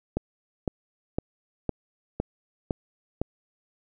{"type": "click train", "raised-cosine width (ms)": 2, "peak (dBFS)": -12, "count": 7, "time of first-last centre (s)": [0.17, 3.216], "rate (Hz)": 1.97, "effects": []}